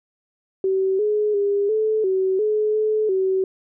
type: tone with pitch steps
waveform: sine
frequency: 382.2 / 421.6 / 403.6 / 434.5 / 378.6 / 426.5 / 430.7 / 379.4 Hz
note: G4 / G#4 / G#4 / A4 / F#4 / G#4 / A4 / F#4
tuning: -44 / +26 / -49 / -22 / +40 / +46 / -37 / +43 cents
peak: -17 dBFS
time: 0.64-3.44 s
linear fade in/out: 2 ms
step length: 350 ms
effects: none